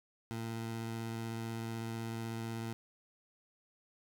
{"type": "tone with vibrato", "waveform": "20% pulse", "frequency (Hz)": 113.9, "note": "A#2", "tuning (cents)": -40, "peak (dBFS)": -33, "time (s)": [0.31, 2.73], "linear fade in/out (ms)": 0, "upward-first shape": "square", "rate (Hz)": 16, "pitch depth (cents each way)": 11, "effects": []}